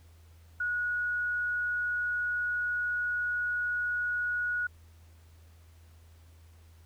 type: tone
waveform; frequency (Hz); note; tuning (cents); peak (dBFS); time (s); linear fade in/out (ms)
sine; 1457; F#6; -27; -28; 0.6-4.67; 5
effects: added 82 Hz sine -53 dBFS peak until 6.85 s + pink hiss -65 dBFS RMS until 6.85 s